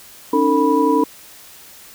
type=tone cluster; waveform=sine; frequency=276.8 / 308.2 / 451.4 / 982 Hz; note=C#4 / D#4 / A4 / B5; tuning=-2 / -16 / +44 / -10 cents; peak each=-18 dBFS; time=0.33-1.04 s; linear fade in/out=5 ms; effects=white hiss -42 dBFS RMS until 1.94 s